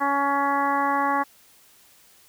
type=harmonic tone; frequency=280.4 Hz; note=C#4; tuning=20 cents sharp; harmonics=1 / 2 / 3 / 4 / 5 / 6 / 7; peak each=-29 / -32 / -24 / -24 / -34 / -31 / -34 dBFS; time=0-1.24 s; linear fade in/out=20 ms; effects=white hiss -55 dBFS RMS until 2.28 s